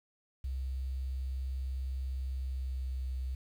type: tone with pitch glide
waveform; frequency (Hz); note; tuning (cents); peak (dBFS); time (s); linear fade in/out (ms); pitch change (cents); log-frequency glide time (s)
sine; 65.5 to 64.49; C2 to C2; +2 to -24; -33; 0.44-3.35; 5; -26; 2.29-3.02
effects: 10-bit